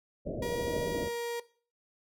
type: low-pass noise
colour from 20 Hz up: white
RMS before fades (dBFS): -36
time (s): 0.25-1.09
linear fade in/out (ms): 20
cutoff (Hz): 650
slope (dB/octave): 96
type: tone with pitch glide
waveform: 35% pulse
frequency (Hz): 476.7 to 471.8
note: A#4 to A#4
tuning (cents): +39 to +21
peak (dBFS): -31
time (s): 0.42-1.4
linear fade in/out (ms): 5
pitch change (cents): -18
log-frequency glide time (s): 0.88-1.12
effects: noise-tail reverb RT60 0.4 s tail -18 dB re dry